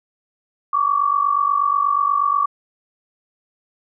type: tone pair together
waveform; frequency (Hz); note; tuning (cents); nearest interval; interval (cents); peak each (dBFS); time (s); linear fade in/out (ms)
sine; 1119.7 / 1168; C#6 / D6; +17 / -10; minor second; 73; -18; 0.73-2.46; 5
effects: none